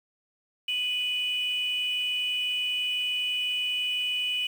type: tone pair together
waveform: sine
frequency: 2489 / 2963 Hz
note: D#7 / F#7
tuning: 0 / +2 cents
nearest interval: minor third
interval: 302 cents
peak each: -30 / -26 dBFS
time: 0.68-4.47 s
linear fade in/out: 5 ms
effects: tanh soft clip ceiling -20 dBFS + 8-bit